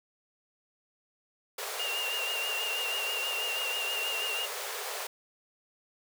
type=high-pass noise; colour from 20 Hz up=pink; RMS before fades=-37 dBFS; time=1.58-5.07 s; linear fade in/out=5 ms; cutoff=400 Hz; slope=96 dB/octave
type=tone with vibrato; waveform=sine; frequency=2794 Hz; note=F7; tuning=in tune; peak=-31 dBFS; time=1.79-4.46 s; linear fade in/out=10 ms; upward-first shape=sine; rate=6.2 Hz; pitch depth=35 cents each way
effects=none